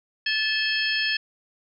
harmonic tone with a mistuned harmonic, 870 Hz, A5, 20 cents flat, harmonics 2 / 3 / 4 / 5 / 6, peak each -26 / -28 / -29 / -30 / -31 dBFS, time 0.26-1.17 s, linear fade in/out 5 ms, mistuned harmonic 4, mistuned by -130 cents, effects none

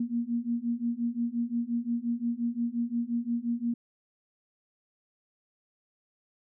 sine beating tone pair, 233.1 / 238.8 Hz, A#3 / A#3, 0 / +42 cents, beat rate 5.7 Hz, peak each -31 / -30 dBFS, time 0-3.74 s, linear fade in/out 5 ms, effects none

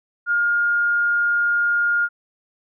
sine tone, 1417 Hz, F6, 25 cents sharp, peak -16 dBFS, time 0.26-2.09 s, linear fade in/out 50 ms, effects none

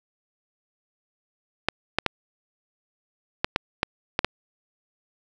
clicks, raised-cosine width 0.3 ms, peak -4 dBFS, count 8, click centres 1.686 / 1.986 / 2.063 / 3.445 / 3.561 / 3.831 / 4.191 / 4.246 s, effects none

